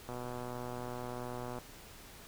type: click train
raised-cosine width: 1 ms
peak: -28 dBFS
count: 185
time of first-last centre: 0.09-1.586 s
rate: 123 Hz
effects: pink hiss -53 dBFS RMS until 2.27 s